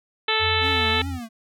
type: harmonic tone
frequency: 438.7 Hz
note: A4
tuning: 5 cents flat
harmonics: 1 / 2 / 3 / 4 / 5 / 6 / 7 / 8 / 9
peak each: -28 / -28 / -28 / -28 / -28 / -28 / -28 / -28 / -28 dBFS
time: 0.28-1.02 s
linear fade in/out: 5 ms
type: tone with pitch glide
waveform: sine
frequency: 88.9 to 85.23 Hz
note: F2 to F2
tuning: +31 to -42 cents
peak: -27 dBFS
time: 0.39-1.2 s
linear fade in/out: 50 ms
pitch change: -73 cents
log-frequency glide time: 0.56-0.77 s
type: tone with vibrato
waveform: square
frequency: 250 Hz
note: B3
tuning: 21 cents sharp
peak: -32 dBFS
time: 0.6-1.29 s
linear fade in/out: 50 ms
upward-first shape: triangle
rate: 2.6 Hz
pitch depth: 210 cents each way
effects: none